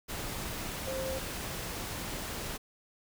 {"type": "tone in noise", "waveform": "sine", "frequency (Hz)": 528, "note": "C5", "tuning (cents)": 16, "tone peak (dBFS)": -34, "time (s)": [0.86, 1.19], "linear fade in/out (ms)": 20, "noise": "pink", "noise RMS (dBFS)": -38, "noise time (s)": [0.08, 2.58], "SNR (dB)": 1, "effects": []}